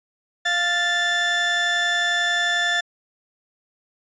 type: tone pair together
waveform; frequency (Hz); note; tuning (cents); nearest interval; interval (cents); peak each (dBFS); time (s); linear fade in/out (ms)
30% pulse; 697 / 1758.1; F5 / A6; -4 / -2; octave + major third; 1602; -24 / -17; 0.45-2.81; 10
effects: resampled to 16000 Hz